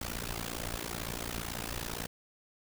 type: noise with amplitude modulation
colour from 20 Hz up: pink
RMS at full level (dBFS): -34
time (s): 0.01-2.07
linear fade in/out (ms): 5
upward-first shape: sine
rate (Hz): 57.8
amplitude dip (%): 95
effects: none